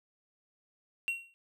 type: tone with exponential decay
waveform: triangle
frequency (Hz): 2739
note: F7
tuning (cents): -34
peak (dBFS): -25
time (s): 1.08-1.34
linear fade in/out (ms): 0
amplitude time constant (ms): 56
effects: none